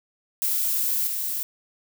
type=noise with level steps; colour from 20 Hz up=violet; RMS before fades=-24 / -28 dBFS; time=0.42-1.43 s; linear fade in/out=0 ms; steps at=1.07 s; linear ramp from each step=2 ms; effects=none